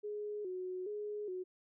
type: tone with vibrato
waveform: sine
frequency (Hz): 392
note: G4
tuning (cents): 0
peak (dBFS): -38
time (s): 0.03-1.44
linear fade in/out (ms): 20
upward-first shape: square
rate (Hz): 1.2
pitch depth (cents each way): 110
effects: none